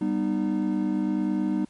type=chord; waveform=triangle; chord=G augmented; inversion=none; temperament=just; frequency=196 / 245 / 306.2 Hz; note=G3 / B3 / D#4; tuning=0 / -14 / -28 cents; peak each=-25 / -27 / -24 dBFS; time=0.01-1.65 s; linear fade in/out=5 ms; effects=pink hiss -60 dBFS RMS until 1.69 s + MP3 48 kbps